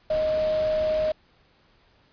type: tone in noise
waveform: sine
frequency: 622.3 Hz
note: D#5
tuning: in tune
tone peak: -21 dBFS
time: 0.1-1.12 s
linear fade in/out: 5 ms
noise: pink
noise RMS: -37 dBFS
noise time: 0.1-1.12 s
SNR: +13 dB
effects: pink hiss -61 dBFS RMS until 2.12 s + resampled to 11025 Hz

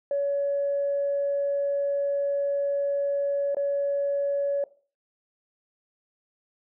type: tone with dropouts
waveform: sine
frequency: 564 Hz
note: C#5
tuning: 30 cents sharp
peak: -22 dBFS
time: 0.11-4.64 s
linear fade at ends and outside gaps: 2 ms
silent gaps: 3.547-3.568 s
effects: noise-tail reverb RT60 0.4 s tail -19 dB re dry + tanh soft clip ceiling -18 dBFS

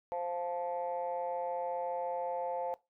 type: chord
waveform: sine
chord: F major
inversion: second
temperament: just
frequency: 523.8 / 698.5 / 873.1 Hz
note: C5 / F5 / A5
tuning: +2 / 0 / -14 cents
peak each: -36 / -38 / -37 dBFS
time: 0.12-2.74 s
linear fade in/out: 0 ms
effects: noise-tail reverb RT60 0.2 s tail -19 dB re dry + tanh soft clip ceiling -26 dBFS

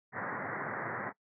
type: band-pass noise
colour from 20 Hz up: white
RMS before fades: -38 dBFS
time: 0.12-1.13 s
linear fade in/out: 50 ms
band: 100 to 2000 Hz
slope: 96 dB/octave
effects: noise-tail reverb RT60 0.1 s tail -22 dB re dry

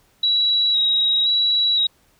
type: tone with vibrato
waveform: sine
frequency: 3863 Hz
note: B7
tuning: 39 cents flat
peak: -15 dBFS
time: 0.23-1.87 s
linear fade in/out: 5 ms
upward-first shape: square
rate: 0.97 Hz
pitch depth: 20 cents each way
effects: pink hiss -59 dBFS RMS until 2.19 s

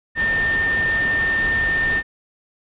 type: tone in noise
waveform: sine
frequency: 1810 Hz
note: A6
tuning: 48 cents sharp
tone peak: -17 dBFS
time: 0.15-2.03 s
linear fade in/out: 50 ms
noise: pink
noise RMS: -28 dBFS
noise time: 0.15-2.03 s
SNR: +8 dB
effects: resampled to 8000 Hz

